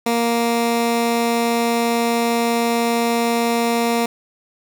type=tone; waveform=15% pulse; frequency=233.8 Hz; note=A#3; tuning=5 cents sharp; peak=-10 dBFS; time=0.06-4.06 s; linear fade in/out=5 ms; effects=none